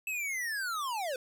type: linear sweep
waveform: square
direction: down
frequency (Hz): 2637 to 489.5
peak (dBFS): -33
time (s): 0.07-1.16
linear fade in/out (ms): 2
effects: none